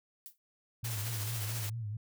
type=noise with exponential decay; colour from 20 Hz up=violet; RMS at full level=-43 dBFS; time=0.26-0.38 s; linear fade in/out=0 ms; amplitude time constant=24 ms
type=tone with vibrato; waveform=sine; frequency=110 Hz; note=A2; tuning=in tune; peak=-35 dBFS; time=0.83-1.97 s; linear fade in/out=5 ms; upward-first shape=sine; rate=4.5 Hz; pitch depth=110 cents each way
type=noise with tremolo; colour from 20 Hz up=white; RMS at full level=-39 dBFS; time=0.84-1.7 s; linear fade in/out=10 ms; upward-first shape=sine; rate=14 Hz; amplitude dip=30%
effects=none